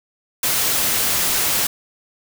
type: noise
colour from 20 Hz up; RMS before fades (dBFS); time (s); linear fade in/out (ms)
white; -19; 0.43-1.67; 5
effects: none